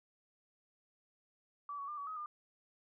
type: tone with pitch steps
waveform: sine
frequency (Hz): 1153 / 1121 / 1198 / 1136 / 1266 / 1205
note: D6 / C#6 / D6 / C#6 / D#6 / D6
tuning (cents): -32 / +19 / +34 / +42 / +30 / +44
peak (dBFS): -40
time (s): 1.69-2.26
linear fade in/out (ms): 2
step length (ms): 95
effects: none